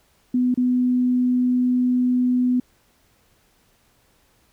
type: tone with dropouts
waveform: sine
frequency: 249.5 Hz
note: B3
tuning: 18 cents sharp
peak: -16 dBFS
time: 0.34-2.6 s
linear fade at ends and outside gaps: 5 ms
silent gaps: 0.543-0.574 s
effects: pink hiss -61 dBFS RMS until 4.52 s